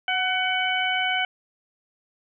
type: harmonic tone with a mistuned harmonic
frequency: 751 Hz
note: F#5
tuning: 26 cents sharp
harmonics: 1 / 2 / 3 / 4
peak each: -27 / -27 / -27 / -27 dBFS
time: 0.08-1.25 s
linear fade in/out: 2 ms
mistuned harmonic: 1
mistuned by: -28 cents
effects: none